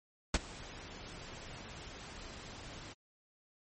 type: noise with ADSR envelope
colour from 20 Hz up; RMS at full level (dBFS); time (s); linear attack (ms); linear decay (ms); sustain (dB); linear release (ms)
pink; -27; 0.34-2.94; 4; 33; -21; 20
effects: MP3 32 kbps